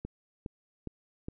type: click train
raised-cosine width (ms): 3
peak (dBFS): -24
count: 4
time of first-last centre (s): 0.05-1.285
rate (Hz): 2.43
effects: none

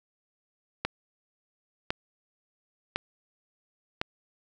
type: click train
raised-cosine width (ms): 0.3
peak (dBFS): -11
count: 4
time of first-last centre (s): 0.85-4.015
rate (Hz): 0.948
effects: none

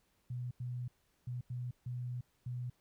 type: tone bursts at uneven times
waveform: sine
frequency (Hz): 123.5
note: B2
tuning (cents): 0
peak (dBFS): -37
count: 6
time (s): 0.3-0.51 / 0.6-0.88 / 1.27-1.41 / 1.5-1.71 / 1.86-2.21 / 2.46-2.7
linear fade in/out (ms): 5
effects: pink hiss -75 dBFS RMS until 2.8 s

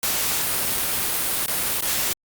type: noise with dropouts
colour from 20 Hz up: white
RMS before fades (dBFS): -23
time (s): 0.03-2.13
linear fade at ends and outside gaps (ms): 1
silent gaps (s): 1.461-1.481 / 1.808-1.823
effects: Opus 48 kbps

